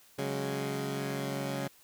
15% pulse chord, C# suspended fourth, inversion none, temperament equal, 138.59 / 185 / 207.7 Hz, C#3 / F#3 / G#3, 0 / 0 / 0 cents, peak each -28 / -33 / -33 dBFS, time 0.18-1.68 s, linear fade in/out 10 ms, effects white hiss -60 dBFS RMS until 1.83 s

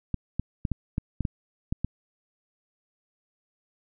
clicks, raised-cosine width 5 ms, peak -14 dBFS, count 9, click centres 0.143 / 0.396 / 0.652 / 0.717 / 0.981 / 1.207 / 1.252 / 1.725 / 1.846 s, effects none

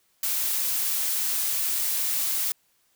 blue noise, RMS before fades -26 dBFS, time 0.23-2.52 s, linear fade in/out 2 ms, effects white hiss -67 dBFS RMS until 2.95 s

